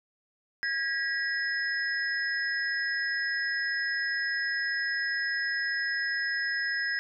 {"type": "tone cluster", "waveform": "sine", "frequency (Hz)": [1637, 1928, 5150], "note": ["G#6", "B6", "E8"], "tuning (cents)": [-25, -42, -41], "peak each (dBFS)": [-30, -31, -37], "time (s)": [0.63, 6.99], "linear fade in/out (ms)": 0, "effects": []}